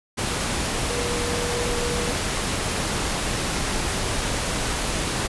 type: tone in noise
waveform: sine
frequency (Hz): 480.7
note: B4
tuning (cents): -47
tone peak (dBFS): -28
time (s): 0.88-2.13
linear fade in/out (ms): 20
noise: pink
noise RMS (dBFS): -25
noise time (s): 0.17-5.28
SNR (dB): -6
effects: resampled to 24000 Hz